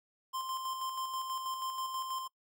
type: tone with tremolo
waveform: square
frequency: 1046.5 Hz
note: C6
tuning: in tune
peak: -35 dBFS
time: 0.33-2.28 s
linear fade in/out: 20 ms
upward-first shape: square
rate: 6.2 Hz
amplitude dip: 40%
effects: noise-tail reverb RT60 0.1 s tail -23 dB re dry